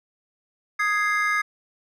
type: chord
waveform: triangle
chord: Ab major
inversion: second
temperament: equal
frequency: 1244.5 / 1661.2 / 2093 Hz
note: Eb6 / Ab6 / C7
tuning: 0 / 0 / 0 cents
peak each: -23 dBFS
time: 0.79-1.42 s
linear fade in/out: 10 ms
effects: none